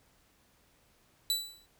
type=tone with exponential decay; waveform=sawtooth; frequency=3959 Hz; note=B7; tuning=3 cents sharp; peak=-22 dBFS; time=1.3-1.66 s; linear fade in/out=1 ms; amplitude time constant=77 ms; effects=pink hiss -67 dBFS RMS until 1.79 s